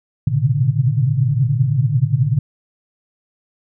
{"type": "tone cluster", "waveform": "sine", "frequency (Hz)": [111.5, 123.3, 128.5, 139.8, 149.4], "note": ["A2", "B2", "C3", "C#3", "D3"], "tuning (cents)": [23, -2, -31, 15, 30], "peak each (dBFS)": -20, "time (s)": [0.27, 2.39], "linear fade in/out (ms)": 5, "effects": []}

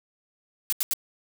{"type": "noise bursts", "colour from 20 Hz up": "blue", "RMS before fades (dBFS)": -25, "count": 3, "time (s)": [0.7, 0.935], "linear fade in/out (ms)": 0, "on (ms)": 25, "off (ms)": 80, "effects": []}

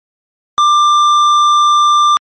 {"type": "tone with tanh clipping", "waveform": "sine", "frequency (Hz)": 1187, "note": "D6", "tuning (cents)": 18, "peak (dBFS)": -8, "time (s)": [0.58, 2.17], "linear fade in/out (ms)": 0, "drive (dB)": 11, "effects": ["MP3 32 kbps"]}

